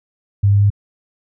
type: tone with pitch steps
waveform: sine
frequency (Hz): 100.4 / 101.1 / 101.8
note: G2 / G#2 / G#2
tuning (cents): +42 / -46 / -34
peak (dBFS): -9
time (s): 0.43-0.703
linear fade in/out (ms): 10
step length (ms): 91
effects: none